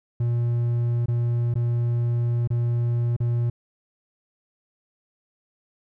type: tone with dropouts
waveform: triangle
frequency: 119 Hz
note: A#2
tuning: 36 cents sharp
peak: -18 dBFS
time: 0.2-3.5 s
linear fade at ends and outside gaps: 5 ms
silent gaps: 1.059-1.082 / 1.541-1.554 / 2.475-2.503 / 3.165-3.202 s
effects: none